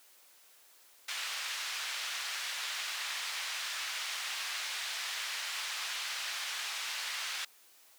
white band-pass noise, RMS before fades -38 dBFS, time 1.08-7.45 s, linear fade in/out 5 ms, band 1300 to 4200 Hz, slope 12 dB/octave, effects white hiss -61 dBFS RMS until 7.98 s + high-pass 400 Hz 12 dB/octave

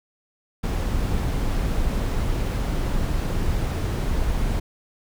brown noise, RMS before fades -23 dBFS, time 0.63-4.6 s, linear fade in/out 10 ms, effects none

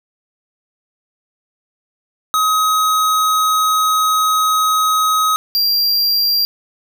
square tone pair in turn, 1266 / 4751 Hz, D#6 / D8, +30 / +19 cents, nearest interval octave + major seventh, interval 2289 cents, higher second, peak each -13 dBFS, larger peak neither, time 2.34-5.36 / 5.55-6.45 s, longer first, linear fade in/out 0 ms, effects none

